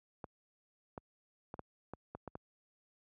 clicks, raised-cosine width 1 ms, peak -29 dBFS, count 8, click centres 0.242 / 0.978 / 1.541 / 1.593 / 1.936 / 2.15 / 2.277 / 2.354 s, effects high-pass 60 Hz 12 dB/octave

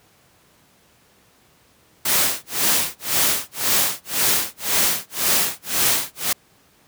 white noise with tremolo, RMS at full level -17 dBFS, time 2.05-6.33 s, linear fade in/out 5 ms, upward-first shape sine, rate 1.9 Hz, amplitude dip 100%, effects pink hiss -56 dBFS RMS until 6.87 s + high-pass 80 Hz 12 dB/octave

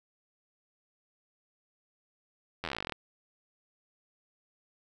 slowing click train, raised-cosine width 0.3 ms, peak -18 dBFS, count 17, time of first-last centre 2.64-2.922 s, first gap 11 ms, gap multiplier 1.06, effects none

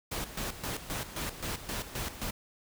pink noise with tremolo, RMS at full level -35 dBFS, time 0.11-2.31 s, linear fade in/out 10 ms, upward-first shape square, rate 3.8 Hz, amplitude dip 70%, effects none

